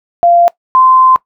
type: tone pair in turn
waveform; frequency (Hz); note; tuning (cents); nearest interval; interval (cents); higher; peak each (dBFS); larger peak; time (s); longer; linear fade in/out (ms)
sine; 691 / 1035.3; F5 / C6; -19 / -19; perfect fifth; 700; second; -4; neither; 0.23-0.48 / 0.75-1.16; second; 0
effects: noise-tail reverb RT60 0.1 s tail -20 dB re dry